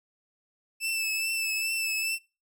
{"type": "tone with vibrato", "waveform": "sawtooth", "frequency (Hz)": 2637, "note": "E7", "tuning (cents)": 0, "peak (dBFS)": -24, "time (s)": [0.8, 2.19], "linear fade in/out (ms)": 50, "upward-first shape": "triangle", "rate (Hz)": 2.4, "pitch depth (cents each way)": 35, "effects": ["noise-tail reverb RT60 0.3 s tail -24 dB re dry"]}